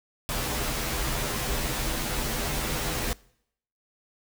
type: noise with comb filter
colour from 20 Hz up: pink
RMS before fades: -29 dBFS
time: 0.29-3.13 s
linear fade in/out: 0 ms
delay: 11 ms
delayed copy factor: -0.9
effects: noise-tail reverb RT60 0.7 s tail -23 dB re dry